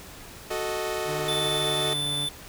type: chord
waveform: sawtooth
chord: D# diminished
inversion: first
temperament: equal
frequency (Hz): 370 / 440 / 622.3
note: F#4 / A4 / D#5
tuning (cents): 0 / 0 / 0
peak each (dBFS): -28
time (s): 0.5-1.94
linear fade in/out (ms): 10
type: tone with pitch glide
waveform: sawtooth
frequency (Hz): 150.7 to 145.23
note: D3 to D3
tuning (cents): +45 to -19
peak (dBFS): -29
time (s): 1.05-2.29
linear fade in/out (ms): 50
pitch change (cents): -64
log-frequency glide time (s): 1.45-2.14
type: tone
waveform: square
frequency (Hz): 3520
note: A7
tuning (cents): 0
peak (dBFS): -27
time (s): 1.28-2.29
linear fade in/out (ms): 5
effects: pink hiss -44 dBFS RMS until 2.48 s